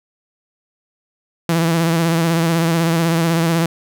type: tone with vibrato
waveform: sawtooth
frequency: 165.9 Hz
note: E3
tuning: 11 cents sharp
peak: -10 dBFS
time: 1.49-3.66 s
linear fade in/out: 2 ms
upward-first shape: sine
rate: 16 Hz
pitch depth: 44 cents each way
effects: none